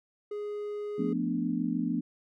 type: tone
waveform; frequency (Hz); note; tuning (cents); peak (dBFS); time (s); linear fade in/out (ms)
triangle; 415.3; G#4; 0; -31; 0.31-1.13; 5
type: chord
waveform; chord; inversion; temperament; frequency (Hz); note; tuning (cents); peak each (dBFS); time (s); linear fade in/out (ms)
sine; B half-diminished seventh; second; equal; 174.61 / 220 / 246.9 / 293.7; F3 / A3 / B3 / D4; 0 / 0 / 0 / 0; -34 / -34 / -31 / -33; 0.98-2.01; 10
effects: none